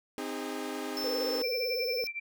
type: chord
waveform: sawtooth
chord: Ab major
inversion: first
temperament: equal with one note detuned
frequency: 261.6 / 311.1 / 407.5 Hz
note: C4 / Eb4 / Ab4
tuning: 0 / 0 / -33 cents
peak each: -35 dBFS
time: 0.18-1.42 s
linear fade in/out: 0 ms
type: tone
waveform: square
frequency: 5300 Hz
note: E8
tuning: 9 cents sharp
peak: -34 dBFS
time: 0.97-2.07 s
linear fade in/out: 0 ms
type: tone with vibrato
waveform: sine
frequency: 490 Hz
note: B4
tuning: 14 cents flat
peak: -31 dBFS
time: 1.04-2.04 s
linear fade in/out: 0 ms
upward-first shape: triangle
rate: 18 Hz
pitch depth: 130 cents each way
type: tone with tremolo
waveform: sine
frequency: 2349 Hz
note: D7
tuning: in tune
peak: -32 dBFS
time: 1.43-2.2 s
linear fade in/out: 10 ms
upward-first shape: sine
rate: 11 Hz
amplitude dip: 90%
effects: none